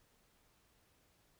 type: silence
effects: pink hiss -72 dBFS RMS until 1.39 s